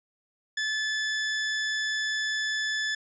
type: tone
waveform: sawtooth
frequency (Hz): 1735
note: A6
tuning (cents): -25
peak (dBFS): -23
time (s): 0.57-2.95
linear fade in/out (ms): 5
effects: resampled to 16000 Hz